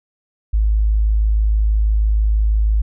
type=tone; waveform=sine; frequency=53.1 Hz; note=G#1; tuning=39 cents sharp; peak=-12 dBFS; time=0.53-2.82 s; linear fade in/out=10 ms; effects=none